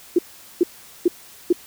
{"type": "tone bursts", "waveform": "sine", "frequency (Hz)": 349.2, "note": "F4", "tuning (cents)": 0, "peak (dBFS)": -11, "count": 4, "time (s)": [0.16, 1.528], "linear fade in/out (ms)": 5, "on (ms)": 27, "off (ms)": 420, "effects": ["white hiss -45 dBFS RMS until 1.66 s"]}